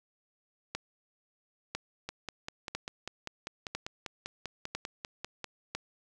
two click trains, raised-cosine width 0.2 ms, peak -17 / -20 dBFS, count 6 / 18, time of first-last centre 0.75-5.75 / 2.09-5.443 s, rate 1 / 5.07 Hz, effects none

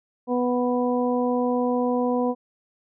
harmonic tone, 246.9 Hz, B3, in tune, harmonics 1 / 2 / 3 / 4, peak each -23 / -24 / -30 / -31 dBFS, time 0.27-2.35 s, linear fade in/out 50 ms, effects none

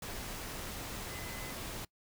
sine tone in noise, 2028 Hz, B6, 45 cents sharp, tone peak -49 dBFS, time 1.1-1.52 s, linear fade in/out 5 ms, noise pink, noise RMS -42 dBFS, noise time 0.02-1.85 s, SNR -10 dB, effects noise-tail reverb RT60 0.1 s tail -23 dB re dry

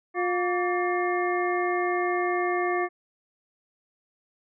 harmonic tone with a mistuned harmonic, 355.7 Hz, F4, 32 cents sharp, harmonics 1 / 2 / 3 / 5 / 6, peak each -26 / -29 / -31 / -33 / -34 dBFS, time 0.14-2.89 s, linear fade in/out 50 ms, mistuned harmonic 3, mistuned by +130 cents, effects none

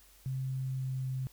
sine tone with pitch glide, 131.8 to 130.59 Hz, C3 to C3, +13 to -3 cents, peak -32 dBFS, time 0.26-1.27 s, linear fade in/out 0 ms, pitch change -16 cents, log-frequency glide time 0.57-1.09 s, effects added 50 Hz sine -62 dBFS peak until 1.32 s + white hiss -61 dBFS RMS until 1.32 s

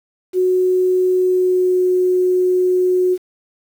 sine tone with pitch glide, 368 to 365.5 Hz, F#4 to F#4, -9 to -21 cents, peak -12 dBFS, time 0.33-3.18 s, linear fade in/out 50 ms, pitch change -12 cents, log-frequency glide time 1.14-1.85 s, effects 7-bit

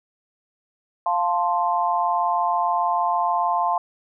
sine chord, F major, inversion none, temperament equal, 698.5 / 880 / 1046.5 Hz, F5 / A5 / C6, 0 / 0 / 0 cents, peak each -23 dBFS, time 1.06-3.78 s, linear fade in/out 2 ms, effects none

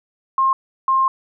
sine tone pair in turn, 1066 / 1061.8 Hz, C6 / C6, +32 / +25 cents, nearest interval unison, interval 7 cents, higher first, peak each -13 dBFS, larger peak neither, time 0.38-0.53 / 0.88-1.08 s, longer second, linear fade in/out 2 ms, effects none

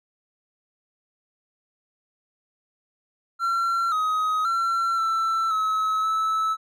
triangle tone with pitch steps, 1362 / 1261 / 1355 / 1334 / 1288 / 1306 Hz, F6 / D#6 / E6 / E6 / E6 / E6, -44 / +23 / +47 / +20 / -41 / -17 cents, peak -19 dBFS, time 3.39-6.57 s, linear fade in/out 50 ms, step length 530 ms, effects none

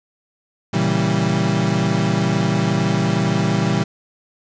35% pulse chord, A# diminished seventh, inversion none, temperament equal, 116.54 / 138.59 / 164.81 / 196 Hz, A#2 / C#3 / E3 / G3, 0 / 0 / 0 / 0 cents, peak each -21 / -22 / -19 / -19 dBFS, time 0.73-3.84 s, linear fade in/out 10 ms, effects resampled to 16000 Hz + 7-bit

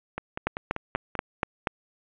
two click trains, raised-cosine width 0.5 ms, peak -16 / -9 dBFS, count 6 / 6, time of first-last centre 0.18-1.153 / 0.47-1.672 s, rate 5.14 / 4.16 Hz, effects resampled to 8000 Hz + 8-bit

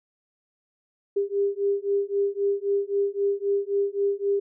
sine beating tone pair, 398.6 / 402.4 Hz, G4 / G4, +29 / +45 cents, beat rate 3.8 Hz, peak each -25 dBFS, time 1.16-4.4 s, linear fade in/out 10 ms, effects none

